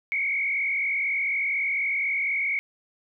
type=tone with frequency modulation; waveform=sine; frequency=2217 Hz; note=C#7; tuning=in tune; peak=-23 dBFS; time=0.12-2.59 s; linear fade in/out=0 ms; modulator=44.1 Hz; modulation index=1.8; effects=none